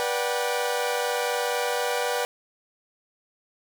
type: chord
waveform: sawtooth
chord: G major seventh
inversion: first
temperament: equal with one note detuned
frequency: 486.5 / 587.3 / 740 / 784 Hz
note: B4 / D5 / F#5 / G5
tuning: -26 / 0 / 0 / 0 cents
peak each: -23 / -27 / -29 / -28 dBFS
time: 0-2.25 s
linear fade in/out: 0 ms
effects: 9-bit